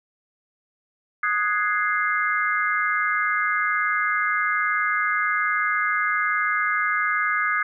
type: chord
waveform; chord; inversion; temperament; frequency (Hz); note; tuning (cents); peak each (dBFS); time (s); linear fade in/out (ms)
sine; Ab dominant seventh; second; equal; 1244.5 / 1480 / 1661.2 / 2093; Eb6 / Gb6 / Ab6 / C7; 0 / 0 / 0 / 0; -24 / -28 / -25 / -26; 1.23-7.63; 5
effects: none